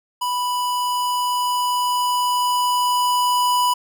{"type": "tone with level ramp", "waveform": "square", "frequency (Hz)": 987.8, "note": "B5", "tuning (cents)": 0, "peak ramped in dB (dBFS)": [-21, -16], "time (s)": [0.21, 3.74], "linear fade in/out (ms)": 10, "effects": []}